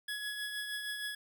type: tone with tremolo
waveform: 25% pulse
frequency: 1683 Hz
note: G#6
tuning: 23 cents sharp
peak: -31 dBFS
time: 0.08-1.15 s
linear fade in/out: 5 ms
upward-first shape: triangle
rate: 6.4 Hz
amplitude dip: 45%
effects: none